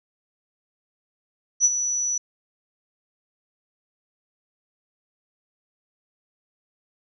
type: tone with ADSR envelope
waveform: sine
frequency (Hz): 5920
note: F#8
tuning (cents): 0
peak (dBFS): -12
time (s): 1.6-2.18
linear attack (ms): 49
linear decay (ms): 38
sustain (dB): -10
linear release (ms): 5
effects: none